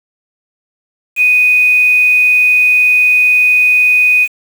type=tone with quantisation; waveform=sine; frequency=2489 Hz; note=D#7; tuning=in tune; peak=-6 dBFS; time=1.16-4.28 s; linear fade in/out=50 ms; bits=5; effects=none